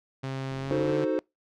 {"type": "tone with pitch glide", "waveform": "sawtooth", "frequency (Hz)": [133.7, 145.8], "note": ["C3", "D3"], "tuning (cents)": [38, -12], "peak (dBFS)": -27, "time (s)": [0.23, 1.05], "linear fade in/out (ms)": 10, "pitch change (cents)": 150, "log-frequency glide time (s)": [0.6, 0.92]}
{"type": "click train", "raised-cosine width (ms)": 3, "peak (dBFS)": -34, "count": 19, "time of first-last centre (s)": [0.52, 0.923], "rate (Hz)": 44.7}
{"type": "chord", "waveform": "triangle", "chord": "D# diminished seventh", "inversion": "none", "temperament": "equal", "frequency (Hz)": [311.1, 370, 440, 523.3], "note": ["D#4", "F#4", "A4", "C5"], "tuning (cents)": [0, 0, 0, 0], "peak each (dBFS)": [-27, -29, -29, -27], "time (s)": [0.71, 1.19], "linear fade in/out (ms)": 0}
{"effects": ["noise-tail reverb RT60 0.2 s tail -26 dB re dry", "low-pass 5000 Hz 12 dB/octave"]}